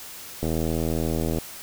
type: click train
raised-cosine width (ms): 2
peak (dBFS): -13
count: 78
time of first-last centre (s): 0.43-1.385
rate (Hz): 80.6
effects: white hiss -40 dBFS RMS until 1.62 s